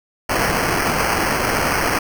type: noise with sample-and-hold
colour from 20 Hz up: violet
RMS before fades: -19 dBFS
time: 0.29-1.99 s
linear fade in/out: 5 ms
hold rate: 3675 Hz
effects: none

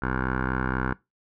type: tone with low-pass filter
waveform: 10% pulse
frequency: 64.2 Hz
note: C2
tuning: 32 cents flat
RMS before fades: -27 dBFS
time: 0.02-0.93 s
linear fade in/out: 5 ms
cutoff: 1400 Hz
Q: 7.1
effects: noise-tail reverb RT60 0.2 s tail -20 dB re dry

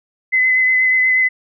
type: tone with vibrato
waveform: sine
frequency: 2031 Hz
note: B6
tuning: 48 cents sharp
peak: -11 dBFS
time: 0.32-1.29 s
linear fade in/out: 20 ms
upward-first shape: triangle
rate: 8.3 Hz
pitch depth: 22 cents each way
effects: none

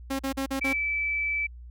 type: tone bursts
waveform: sawtooth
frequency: 270 Hz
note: C#4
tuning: 45 cents flat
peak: -23 dBFS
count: 5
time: 0.1-0.733 s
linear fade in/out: 10 ms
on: 93 ms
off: 42 ms
type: tone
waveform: sine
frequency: 2312 Hz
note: D7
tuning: 28 cents flat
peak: -25 dBFS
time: 0.61-1.47 s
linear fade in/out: 10 ms
effects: added 60 Hz sine -41 dBFS peak until 1.7 s

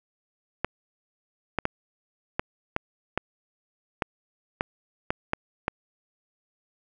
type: clicks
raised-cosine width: 0.5 ms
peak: -9 dBFS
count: 11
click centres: 0.646 / 1.587 / 1.654 / 2.395 / 2.764 / 3.176 / 4.022 / 4.609 / 5.105 / 5.334 / 5.681 s
effects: none

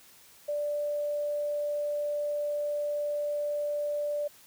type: tone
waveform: sine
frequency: 587.3 Hz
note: D5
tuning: in tune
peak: -28 dBFS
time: 0.48-4.28 s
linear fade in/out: 10 ms
effects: white hiss -56 dBFS RMS until 4.46 s

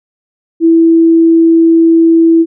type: tone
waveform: sine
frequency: 329.6 Hz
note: E4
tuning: in tune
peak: -3 dBFS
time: 0.6-2.46 s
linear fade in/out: 50 ms
effects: none

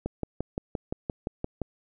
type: click train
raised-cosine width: 2 ms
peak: -16 dBFS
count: 10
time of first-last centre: 0.06-1.617 s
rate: 5.78 Hz
effects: none

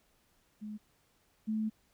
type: tone pair in turn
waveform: sine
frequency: 211.9 / 217.5 Hz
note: G#3 / A3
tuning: +35 / -20 cents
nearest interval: unison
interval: 45 cents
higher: second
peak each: -39 / -30 dBFS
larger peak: second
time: 0.61-0.78 / 1.47-1.7 s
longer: second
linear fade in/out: 20 ms
effects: pink hiss -71 dBFS RMS until 1.93 s

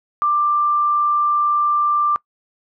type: tone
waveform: sine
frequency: 1183 Hz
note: D6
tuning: 12 cents sharp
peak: -14 dBFS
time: 0.22-2.16 s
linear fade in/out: 0 ms
effects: noise-tail reverb RT60 0.1 s tail -22 dB re dry

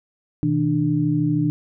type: tone cluster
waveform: sine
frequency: 125.7 / 158.7 / 296.9 Hz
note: B2 / D#3 / D4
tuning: +31 / +35 / +19 cents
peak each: -25 / -21 / -20 dBFS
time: 0.43-1.5 s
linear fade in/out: 0 ms
effects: none

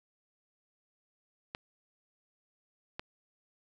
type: clicks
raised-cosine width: 0.3 ms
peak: -21 dBFS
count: 2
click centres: 1.549 / 2.995 s
effects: none

